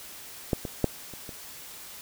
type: clicks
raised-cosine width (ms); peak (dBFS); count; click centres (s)
2; -10 / -19 / -8 / -29 / -26; 5; 0.532 / 0.652 / 0.843 / 1.137 / 1.292
effects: white hiss -44 dBFS RMS until 2.01 s